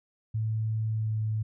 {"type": "tone with pitch glide", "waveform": "sine", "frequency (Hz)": [110, 108.8], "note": ["A2", "A2"], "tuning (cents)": [0, -19], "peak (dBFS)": -26, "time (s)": [0.34, 1.43], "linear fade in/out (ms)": 10, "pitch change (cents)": -19, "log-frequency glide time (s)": [0.89, 1.19], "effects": []}